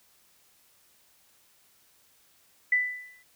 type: tone with exponential decay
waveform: sine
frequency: 1990 Hz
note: B6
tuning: 13 cents sharp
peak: -18 dBFS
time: 2.72-3.23 s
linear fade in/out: 5 ms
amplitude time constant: 110 ms
effects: white hiss -63 dBFS RMS until 3.35 s